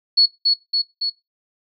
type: tone with echo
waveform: sine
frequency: 4385 Hz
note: C#8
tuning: 20 cents flat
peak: -10 dBFS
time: 0.17-0.26 s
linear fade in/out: 10 ms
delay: 280 ms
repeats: 3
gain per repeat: -3 dB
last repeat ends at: 1.1 s
effects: noise-tail reverb RT60 0.2 s tail -19 dB re dry + MP3 96 kbps